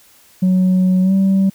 sine tone with pitch glide, 185 to 193.08 Hz, F#3 to G3, 0 to -26 cents, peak -8 dBFS, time 0.42-1.5 s, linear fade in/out 10 ms, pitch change +74 cents, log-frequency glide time 1.02-1.13 s, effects tanh soft clip ceiling -9 dBFS + white hiss -49 dBFS RMS until 1.54 s

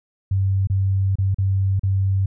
sine tone with dropouts, 96.7 Hz, G2, 23 cents flat, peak -16 dBFS, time 0.31-2.26 s, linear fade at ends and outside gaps 5 ms, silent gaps 0.672-0.699 / 1.156-1.185 / 1.345-1.384 / 1.795-1.833 s, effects none

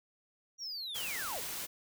triangle linear sweep, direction down, 5800 to 284.1 Hz, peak -37 dBFS, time 0.58-1.42 s, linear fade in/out 50 ms
white noise, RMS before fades -40 dBFS, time 0.94-1.67 s, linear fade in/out 20 ms
effects none

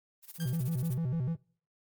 blue noise with tremolo, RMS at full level -44 dBFS, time 0.22-0.98 s, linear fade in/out 50 ms, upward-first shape sine, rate 16 Hz, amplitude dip 90%
triangle tone with vibrato, 144.3 Hz, D3, 30 cents flat, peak -27 dBFS, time 0.38-1.37 s, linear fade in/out 50 ms, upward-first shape square, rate 6.7 Hz, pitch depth 240 cents each way
10% pulse tone with exponential decay, 1593 Hz, G6, 27 cents sharp, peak -32 dBFS, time 0.4-0.73 s, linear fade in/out 1 ms, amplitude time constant 70 ms
effects noise-tail reverb RT60 0.5 s tail -25 dB re dry + Opus 24 kbps

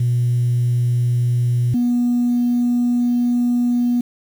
sine tone pair in turn, 121.4 / 242.3 Hz, B2 / B3, -29 / -33 cents, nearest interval octave, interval 1196 cents, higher second, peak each -13 dBFS, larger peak neither, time 0-1.74 / 1.74-4.01 s, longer second, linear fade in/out 5 ms, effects tanh soft clip ceiling -11 dBFS + 7-bit

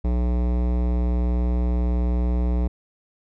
sine tone with hard clipping, 60.6 Hz, B1, 32 cents flat, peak -21 dBFS, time 0.04-2.68 s, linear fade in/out 10 ms, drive 18 dB, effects none

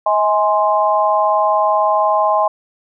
sine chord, Ab major, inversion second, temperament equal with one note detuned, 636.4 / 830.6 / 1046.5 Hz, Eb5 / Ab5 / C6, +39 / 0 / 0 cents, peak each -16 dBFS, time 0.06-2.48 s, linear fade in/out 5 ms, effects none

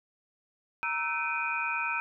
sine tone cluster, 934 / 1316 / 1529 / 2330 / 2479 Hz, A#5 / E6 / G6 / D7 / D#7, +3 / -3 / -44 / -14 / -7 cents, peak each -35 / -35 / -36 / -39 / -32 dBFS, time 0.83-2 s, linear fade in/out 0 ms, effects none

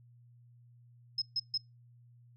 sine tone bursts, 5150 Hz, E8, 41 cents flat, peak -29 dBFS, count 3, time 1.18-1.577 s, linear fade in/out 5 ms, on 39 ms, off 140 ms, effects noise-tail reverb RT60 0.2 s tail -26 dB re dry + added 120 Hz sine -57 dBFS peak until 2.36 s

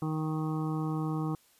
harmonic tone, 156.5 Hz, D#3, 10 cents sharp, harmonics 1 / 2 / 3 / 5 / 6 / 7 / 8, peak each -31 / -34 / -43 / -43 / -49 / -43 / -47 dBFS, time 0.02-1.35 s, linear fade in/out 2 ms, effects white hiss -64 dBFS RMS until 1.59 s + resampled to 32000 Hz

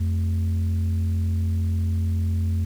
sine tone pair together, 87.31 / 220 Hz, F2 / A3, 0 / 0 cents, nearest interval octave + major third, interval 1600 cents, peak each -19 / -30 dBFS, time 0-2.65 s, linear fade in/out 10 ms, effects tanh soft clip ceiling -16 dBFS + 8-bit

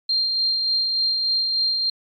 sine tone with tremolo, 4186 Hz, C8, in tune, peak -17 dBFS, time 0.09-1.9 s, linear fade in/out 5 ms, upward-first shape sine, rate 3.4 Hz, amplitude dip 30%, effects MP3 96 kbps

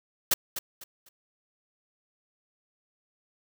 white noise with echo, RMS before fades -22 dBFS, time 0.31-0.34 s, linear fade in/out 5 ms, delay 250 ms, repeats 3, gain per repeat -11 dB, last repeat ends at 1.09 s, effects none

